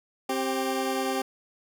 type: tone pair together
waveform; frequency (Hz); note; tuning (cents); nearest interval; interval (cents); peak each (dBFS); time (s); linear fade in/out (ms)
20% pulse; 264.7 / 392; C4 / G4; +20 / 0; perfect fifth; 680; -24; 0.29-1.22; 5
effects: none